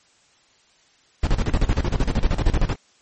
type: noise with tremolo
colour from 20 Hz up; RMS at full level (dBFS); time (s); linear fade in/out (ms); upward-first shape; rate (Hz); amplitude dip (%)
brown; -17; 1.23-2.76; 5; square; 13; 80
effects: white hiss -58 dBFS RMS until 3.01 s + MP3 32 kbps